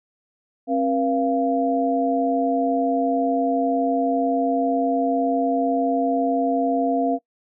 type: tone cluster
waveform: sine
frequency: 269 / 480.7 / 689 Hz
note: C4 / B4 / F5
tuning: +48 / -47 / -24 cents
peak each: -21 / -26 / -22 dBFS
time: 0.67-7.19 s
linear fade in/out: 50 ms
effects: noise-tail reverb RT60 0.1 s tail -20 dB re dry